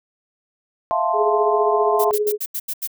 sine chord, F major seventh, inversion third, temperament equal, 659.3 / 698.5 / 880 / 1046.5 Hz, E5 / F5 / A5 / C6, 0 / 0 / 0 / 0 cents, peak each -23 / -22 / -24 / -22 dBFS, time 0.91-2.11 s, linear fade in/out 0 ms
sine tone with tremolo, 420 Hz, G#4, 19 cents sharp, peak -15 dBFS, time 1.13-2.38 s, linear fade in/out 50 ms, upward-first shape triangle, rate 15 Hz, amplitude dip 60%
violet noise bursts, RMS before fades -25 dBFS, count 7, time 1.99-2.875 s, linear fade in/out 10 ms, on 57 ms, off 81 ms
effects none

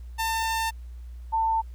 sawtooth / sine tone pair in turn, 898 / 894.6 Hz, A5 / A5, +35 / +28 cents, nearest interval unison, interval 7 cents, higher first, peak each -21 dBFS, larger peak neither, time 0.18-0.71 / 1.32-1.62 s, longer first, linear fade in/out 20 ms, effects added 60 Hz sine -37 dBFS peak until 1.74 s + pink hiss -64 dBFS RMS until 1.74 s

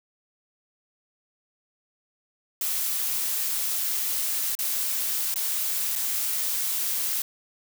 blue noise with dropouts, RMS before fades -27 dBFS, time 2.61-7.22 s, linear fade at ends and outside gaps 2 ms, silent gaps 4.552-4.589 / 5.342-5.358 / 5.955-5.959 s, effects none

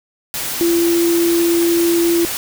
sine tone in noise, 340 Hz, F4, 46 cents flat, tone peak -12 dBFS, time 0.61-2.25 s, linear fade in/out 0 ms, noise white, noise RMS -23 dBFS, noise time 0.34-2.37 s, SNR +8 dB, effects none

